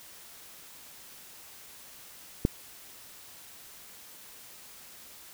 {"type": "click", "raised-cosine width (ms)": 3, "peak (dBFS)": -9, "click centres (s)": 2.451, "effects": ["white hiss -50 dBFS RMS until 5.33 s"]}